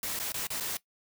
white noise with dropouts, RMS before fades -34 dBFS, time 0.03-0.77 s, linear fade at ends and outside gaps 2 ms, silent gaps 0.191-0.198 / 0.321-0.342 / 0.47-0.503 / 0.601-0.606 s, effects noise-tail reverb RT60 0.1 s tail -18 dB re dry

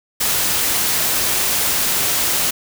white noise, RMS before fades -18 dBFS, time 0.2-2.51 s, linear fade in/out 10 ms, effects none

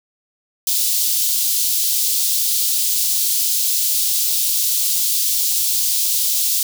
white high-pass noise, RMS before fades -18 dBFS, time 0.67-6.63 s, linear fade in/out 2 ms, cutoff 3600 Hz, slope 24 dB/octave, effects none

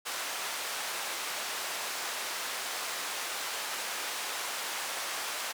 pink band-pass noise, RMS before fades -36 dBFS, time 0.05-5.53 s, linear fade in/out 20 ms, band 790 to 12000 Hz, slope 12 dB/octave, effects none

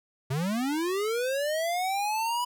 square linear sweep, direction up, 124.9 to 987.8 Hz, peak -27 dBFS, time 0.3-2.45 s, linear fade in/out 10 ms, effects none

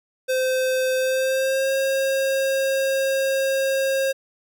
square tone with pitch glide, 517 to 538.3 Hz, C5 to C5, -21 to +49 cents, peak -20 dBFS, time 0.28-4.13 s, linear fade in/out 20 ms, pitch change +70 cents, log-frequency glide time 0.97-1.72 s, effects none

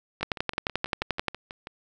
two click trains, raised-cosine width 0.3 ms, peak -21 / -9 dBFS, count 10 / 13, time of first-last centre 0.21-1.671 / 0.23-1.283 s, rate 6.16 / 11.4 Hz, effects none

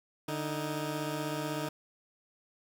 15% pulse tone pair together, 149 / 314.1 Hz, D3 / D#4, +25 / +16 cents, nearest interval octave + minor second, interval 1291 cents, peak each -29 / -30 dBFS, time 0.28-1.69 s, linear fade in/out 5 ms, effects none

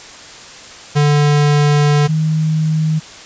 square / sine tone pair in turn, 146.83 / 156.91 Hz, D3 / D#3, 0 / +15 cents, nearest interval minor second, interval 115 cents, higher second, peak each -10 / -12 dBFS, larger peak first, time 0.95-2.08 / 2.08-3 s, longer first, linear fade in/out 20 ms, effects white hiss -35 dBFS RMS until 3.25 s + resampled to 16000 Hz

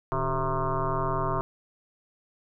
sine tone with frequency modulation, 523.3 Hz, C5, in tune, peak -24 dBFS, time 0.12-1.41 s, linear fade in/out 0 ms, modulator 136 Hz, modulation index 5.2, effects none

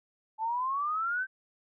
sine exponential sweep, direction up, 864 to 1568 Hz, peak -28 dBFS, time 0.38-1.27 s, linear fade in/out 50 ms, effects none

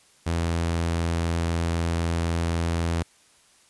sawtooth tone, 83.9 Hz, E2, 31 cents sharp, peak -19 dBFS, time 0.26-3.03 s, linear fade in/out 10 ms, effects white hiss -58 dBFS RMS until 3.69 s + resampled to 24000 Hz

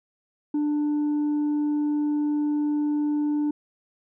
triangle tone with tanh clipping, 296.2 Hz, D4, 15 cents sharp, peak -22 dBFS, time 0.54-3.51 s, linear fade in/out 5 ms, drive 7 dB, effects none

